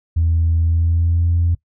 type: tone with pitch glide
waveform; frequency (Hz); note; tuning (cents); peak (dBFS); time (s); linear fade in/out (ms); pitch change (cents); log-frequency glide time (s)
sine; 82.41 to 85.27; E2 to F2; 0 to -41; -12; 0.16-1.55; 10; +59; 0.61-1.29
effects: noise-tail reverb RT60 0.1 s tail -20 dB re dry + tanh soft clip ceiling -9 dBFS